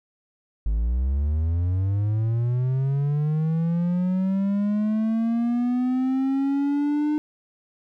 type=linear sweep; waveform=triangle; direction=up; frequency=50.3 to 303.1 Hz; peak=-18 dBFS; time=0.66-7.18 s; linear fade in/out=0 ms; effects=none